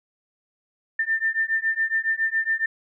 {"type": "beating tone pair", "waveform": "sine", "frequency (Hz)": [1790, 1797.2], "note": ["A6", "A6"], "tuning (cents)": [29, 36], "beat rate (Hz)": 7.2, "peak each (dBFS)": -24, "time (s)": [0.99, 2.66], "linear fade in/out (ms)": 5, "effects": []}